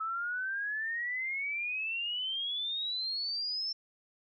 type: exponential sweep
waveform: sine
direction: up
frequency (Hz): 1292 to 5370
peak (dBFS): -32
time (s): 0-3.73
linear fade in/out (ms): 10
effects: none